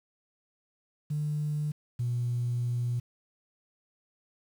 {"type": "tone pair in turn", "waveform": "sine", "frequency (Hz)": [149.6, 121.03], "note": ["D3", "B2"], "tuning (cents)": [32, -35], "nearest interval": "major third", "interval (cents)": 367, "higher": "first", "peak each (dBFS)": [-27, -26], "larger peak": "second", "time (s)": [[1.1, 1.72], [1.99, 3]], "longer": "second", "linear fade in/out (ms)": 10, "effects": ["tanh soft clip ceiling -22 dBFS", "9-bit"]}